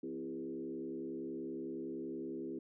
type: tone with frequency modulation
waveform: sine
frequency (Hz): 329.8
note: E4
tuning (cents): +1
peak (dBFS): -39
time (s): 0.03-2.59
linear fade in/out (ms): 5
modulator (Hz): 70.7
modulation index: 1.3
effects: none